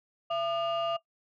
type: tone cluster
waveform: sine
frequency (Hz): 673 / 1212 / 2827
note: E5 / D#6 / F7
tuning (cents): +36 / -46 / +20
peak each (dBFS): -28 / -33 / -37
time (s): 0.3-0.97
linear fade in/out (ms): 10
effects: noise-tail reverb RT60 0.1 s tail -17 dB re dry + tanh soft clip ceiling -23 dBFS